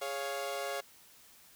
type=chord; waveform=sawtooth; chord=Db major; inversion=second; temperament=equal; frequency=415.3 / 554.4 / 698.5 Hz; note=Ab4 / Db5 / F5; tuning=0 / 0 / 0 cents; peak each=-38 / -34 / -36 dBFS; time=0.01-0.81 s; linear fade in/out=10 ms; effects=white hiss -59 dBFS RMS until 1.55 s